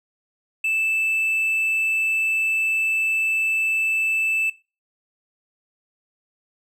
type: tone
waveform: triangle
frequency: 2637 Hz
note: E7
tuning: in tune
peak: -18 dBFS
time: 0.64-4.5 s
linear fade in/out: 5 ms
effects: noise-tail reverb RT60 0.3 s tail -19 dB re dry